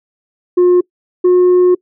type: tone pair in turn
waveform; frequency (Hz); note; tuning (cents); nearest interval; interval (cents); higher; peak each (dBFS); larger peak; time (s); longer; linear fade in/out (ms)
sine; 357.6 / 360.9; F4 / F#4; +41 / -43; unison; 16; second; -3; neither; 0.57-0.81 / 1.24-1.75; second; 10
effects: noise-tail reverb RT60 0.1 s tail -24 dB re dry + tanh soft clip ceiling -5 dBFS